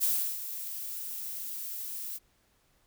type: noise with ADSR envelope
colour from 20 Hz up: violet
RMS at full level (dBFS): -26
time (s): 0-2.19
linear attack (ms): 33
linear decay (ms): 330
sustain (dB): -12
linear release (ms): 30
effects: pink hiss -69 dBFS RMS until 2.86 s